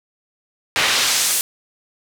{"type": "noise with band-pass filter sweep", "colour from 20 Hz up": "pink", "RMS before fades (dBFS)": -18, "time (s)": [0.76, 1.41], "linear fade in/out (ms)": 0, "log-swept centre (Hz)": [2200, 11000], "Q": 0.82, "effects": []}